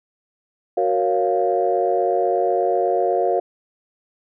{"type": "chord", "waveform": "sine", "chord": "Gb major seventh", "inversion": "none", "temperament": "equal", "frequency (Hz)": [370, 466.2, 554.4, 698.5], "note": ["Gb4", "Bb4", "Db5", "F5"], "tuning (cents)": [0, 0, 0, 0], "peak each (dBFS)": [-22, -22, -23, -20], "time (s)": [0.77, 3.4], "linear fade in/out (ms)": 5, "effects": ["tanh soft clip ceiling -6 dBFS"]}